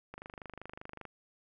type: click train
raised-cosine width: 0.5 ms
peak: -29 dBFS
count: 24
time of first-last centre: 0.14-1.053 s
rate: 25.2 Hz
effects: none